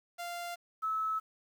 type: tone pair in turn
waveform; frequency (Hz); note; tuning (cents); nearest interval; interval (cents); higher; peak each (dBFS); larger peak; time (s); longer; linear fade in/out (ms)
sawtooth / sine; 695 / 1299.9; F5 / E6; -9 / -25; major seventh; 1084; second; -34 / -30; second; 0.18-0.56 / 0.82-1.2; neither; 20
effects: 10-bit